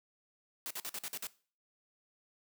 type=noise bursts; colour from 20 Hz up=white; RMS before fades=-40 dBFS; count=7; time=0.66-1.269 s; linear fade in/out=0 ms; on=45 ms; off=49 ms; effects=noise-tail reverb RT60 0.4 s tail -19 dB re dry + high-pass 200 Hz 12 dB/octave